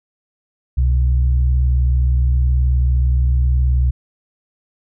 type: tone pair together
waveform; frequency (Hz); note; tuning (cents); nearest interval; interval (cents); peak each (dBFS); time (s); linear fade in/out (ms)
sine; 65.41 / 124.44; C2 / B2; 0 / +14; major seventh; 1114; -12 / -22; 0.77-3.91; 10
effects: none